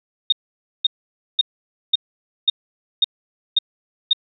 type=tone bursts; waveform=sine; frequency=3694 Hz; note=A#7; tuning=16 cents flat; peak=-11 dBFS; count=8; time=0.3-4.132 s; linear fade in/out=5 ms; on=24 ms; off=520 ms; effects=none